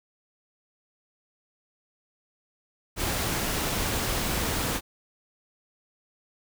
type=noise; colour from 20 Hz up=pink; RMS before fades=-28 dBFS; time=2.96-4.81 s; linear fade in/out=50 ms; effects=none